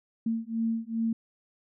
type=beating tone pair; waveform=sine; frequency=225.6 / 228.1 Hz; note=A3 / A#3; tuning=+44 / -37 cents; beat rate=2.5 Hz; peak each=-30 dBFS; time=0.26-1.13 s; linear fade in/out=5 ms; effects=none